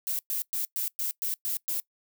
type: noise bursts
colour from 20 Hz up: violet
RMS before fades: -30 dBFS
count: 8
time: 0.07-1.8 s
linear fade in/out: 0 ms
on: 120 ms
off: 110 ms
effects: noise-tail reverb RT60 0.1 s tail -22 dB re dry